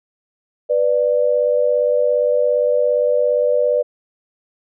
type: tone pair together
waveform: sine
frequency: 494.1 / 591.5 Hz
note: B4 / D5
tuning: +1 / +12 cents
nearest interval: minor third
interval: 311 cents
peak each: -16 dBFS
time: 0.69-3.83 s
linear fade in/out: 20 ms
effects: none